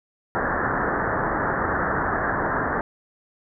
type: low-pass noise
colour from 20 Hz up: white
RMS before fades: -24 dBFS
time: 0.35-2.81 s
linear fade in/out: 0 ms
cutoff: 1800 Hz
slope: 96 dB/octave
effects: none